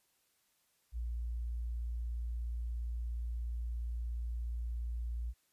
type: tone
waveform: sine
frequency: 58.5 Hz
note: A#1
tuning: 7 cents sharp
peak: -35 dBFS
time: 0.92-5.34 s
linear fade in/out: 50 ms
effects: white hiss -75 dBFS RMS until 5.52 s + resampled to 32000 Hz